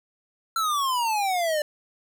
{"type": "exponential sweep", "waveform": "square", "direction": "down", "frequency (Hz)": [1362, 587.3], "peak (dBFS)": -23, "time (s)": [0.56, 1.62], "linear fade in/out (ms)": 2, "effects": []}